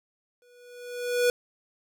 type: tone with exponential growth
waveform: square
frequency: 488.3 Hz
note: B4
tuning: 20 cents flat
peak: -19 dBFS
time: 0.42-1.3 s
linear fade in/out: 1 ms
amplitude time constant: 190 ms
effects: none